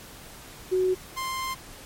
sine / sawtooth tone pair in turn, 370.8 / 1048.8 Hz, F#4 / C6, +4 / +4 cents, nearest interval octave + tritone, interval 1800 cents, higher second, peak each -20 / -25 dBFS, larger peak first, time 0.71-0.95 / 1.16-1.55 s, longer second, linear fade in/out 20 ms, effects pink hiss -45 dBFS RMS until 1.85 s + MP3 64 kbps

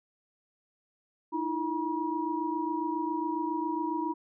sine tone cluster, 308.3 / 335.6 / 960 Hz, D#4 / E4 / B5, -16 / +31 / -49 cents, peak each -33 / -34 / -32 dBFS, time 1.32-4.14 s, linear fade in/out 20 ms, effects none

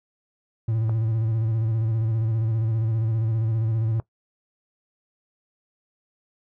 triangle tone with vibrato, 111.8 Hz, A2, 28 cents sharp, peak -19 dBFS, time 0.68-4 s, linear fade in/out 5 ms, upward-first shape square, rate 15 Hz, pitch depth 40 cents each way
clicks, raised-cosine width 1 ms, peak -21 dBFS, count 2, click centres 0.895 / 3.999 s
effects noise-tail reverb RT60 0.1 s tail -19 dB re dry

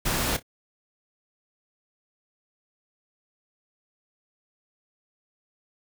pink noise with echo, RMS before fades -26 dBFS, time 0.05-0.37 s, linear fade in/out 10 ms, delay 29 ms, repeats 2, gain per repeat -15 dB, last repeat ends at 0.428 s, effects none

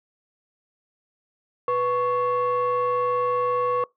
sine tone pair together, 493.9 / 1108.7 Hz, B4 / C#6, 0 / 0 cents, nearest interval octave + major second, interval 1400 cents, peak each -21 dBFS, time 1.68-3.84 s, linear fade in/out 2 ms, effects noise-tail reverb RT60 0.2 s tail -25 dB re dry + tanh soft clip ceiling -17 dBFS

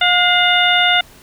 harmonic tone with a mistuned harmonic, 716 Hz, F5, 43 cents sharp, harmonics 1 / 2 / 3 / 4 / 5, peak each -17 / -17 / -17 / -17 / -17 dBFS, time 0.01-1.01 s, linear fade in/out 5 ms, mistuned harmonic 3, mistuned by -53 cents, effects pink hiss -44 dBFS RMS until 1.22 s

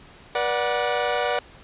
sawtooth chord, B minor, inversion none, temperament equal with one note detuned, 482.9 / 587.3 / 740 Hz, B4 / D5 / F#5, -39 / 0 / 0 cents, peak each -22 dBFS, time 0.35-1.39 s, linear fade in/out 2 ms, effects pink hiss -48 dBFS RMS until 1.63 s + resampled to 8000 Hz

